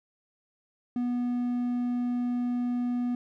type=tone; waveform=triangle; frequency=244.3 Hz; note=B3; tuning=19 cents flat; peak=-24 dBFS; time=0.96-3.15 s; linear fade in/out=2 ms; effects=none